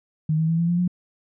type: tone with pitch steps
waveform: sine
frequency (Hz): 155.9 / 160.19 / 164.6 / 169.13 / 173.78 / 178.57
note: D#3 / E3 / E3 / E3 / F3 / F3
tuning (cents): +4 / -49 / -2 / +45 / -8 / +39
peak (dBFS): -18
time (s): 0.29-0.878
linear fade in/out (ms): 5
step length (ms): 98
effects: none